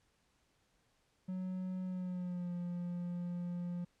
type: tone with pitch glide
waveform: triangle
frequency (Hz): 185 to 175.53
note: F#3 to F3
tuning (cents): 0 to +9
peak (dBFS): -35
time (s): 1.28-3.85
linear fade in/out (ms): 10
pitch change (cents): -91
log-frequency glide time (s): 1.84-2.53
effects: pink hiss -75 dBFS RMS until 4 s + low-pass 9000 Hz 12 dB/octave